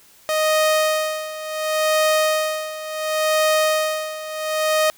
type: tone with tremolo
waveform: sawtooth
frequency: 622.3 Hz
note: D#5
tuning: in tune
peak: -11 dBFS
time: 0.29-4.9 s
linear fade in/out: 0 ms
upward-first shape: sine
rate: 0.7 Hz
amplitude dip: 80%
effects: white hiss -51 dBFS RMS until 4.97 s